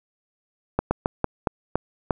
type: slowing click train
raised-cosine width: 1 ms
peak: -6 dBFS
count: 7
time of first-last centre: 0.79-2.108 s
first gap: 120 ms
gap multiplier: 1.24
effects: none